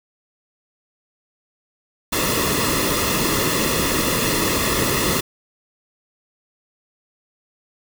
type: noise with comb filter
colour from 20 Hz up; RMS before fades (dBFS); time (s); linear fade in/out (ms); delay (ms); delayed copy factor
pink; -20; 2.12-5.21; 10; 1.3; -0.7
effects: none